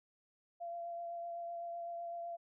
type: tone with vibrato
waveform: sine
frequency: 685 Hz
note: F5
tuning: 34 cents flat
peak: -40 dBFS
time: 0.6-2.37 s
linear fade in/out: 20 ms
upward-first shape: triangle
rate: 7.9 Hz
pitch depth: 16 cents each way
effects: none